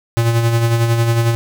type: tone with tremolo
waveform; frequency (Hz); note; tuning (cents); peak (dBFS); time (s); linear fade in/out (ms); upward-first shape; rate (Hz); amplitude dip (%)
square; 116.1; A#2; -7; -11; 0.17-1.35; 0; sine; 11; 45
effects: 8-bit